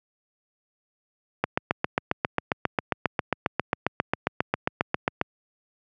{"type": "click train", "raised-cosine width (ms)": 0.5, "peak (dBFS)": -6, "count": 29, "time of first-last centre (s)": [1.44, 5.214], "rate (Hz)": 7.42, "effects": ["high-pass 100 Hz 12 dB/octave"]}